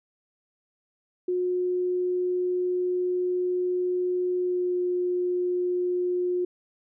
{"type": "tone with pitch glide", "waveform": "sine", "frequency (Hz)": [361.4, 358.5], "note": ["F#4", "F4"], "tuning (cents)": [-41, 45], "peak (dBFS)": -23, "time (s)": [1.28, 6.45], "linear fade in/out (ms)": 5, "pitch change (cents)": -14, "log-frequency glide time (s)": [4.37, 4.79], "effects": []}